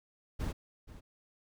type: noise with echo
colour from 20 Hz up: brown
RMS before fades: -34 dBFS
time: 0.39-0.53 s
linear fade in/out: 20 ms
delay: 480 ms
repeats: 1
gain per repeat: -15 dB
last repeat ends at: 1.01 s
effects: none